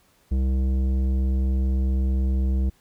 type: tone with tanh clipping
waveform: sine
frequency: 65.41 Hz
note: C2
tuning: in tune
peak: -21 dBFS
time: 0.31-2.7 s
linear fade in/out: 10 ms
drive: 12 dB
effects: pink hiss -61 dBFS RMS until 2.8 s